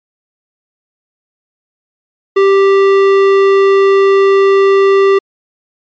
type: tone with tanh clipping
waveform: sine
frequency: 392 Hz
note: G4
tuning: in tune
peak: -7 dBFS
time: 2.36-5.19 s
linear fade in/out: 10 ms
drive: 15 dB
effects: MP3 96 kbps